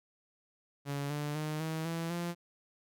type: tone with pitch steps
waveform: sawtooth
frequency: 141.8 / 147.48 / 153.39 / 159.53 / 165.92 / 172.57 Hz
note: C#3 / D3 / D#3 / D#3 / E3 / F3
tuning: +40 / +8 / -24 / +44 / +12 / -20 cents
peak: -30 dBFS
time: 0.85-2.35 s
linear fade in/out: 50 ms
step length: 250 ms
effects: none